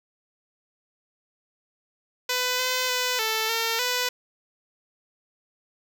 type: tone with pitch steps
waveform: 5% pulse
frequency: 499.9 / 508 / 500 / 441.4 / 454.8 / 496.7 Hz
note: B4 / B4 / B4 / A4 / A#4 / B4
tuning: +21 / +49 / +21 / +5 / -43 / +10 cents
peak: -12 dBFS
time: 2.29-4.09 s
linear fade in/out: 5 ms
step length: 300 ms
effects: none